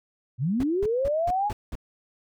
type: linear sweep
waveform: sine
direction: up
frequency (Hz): 110 to 861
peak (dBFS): -22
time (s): 0.38-1.52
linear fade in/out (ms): 50
type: noise bursts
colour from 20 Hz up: brown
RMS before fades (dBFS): -32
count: 6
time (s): 0.6-1.754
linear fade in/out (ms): 2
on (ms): 34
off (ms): 190
effects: none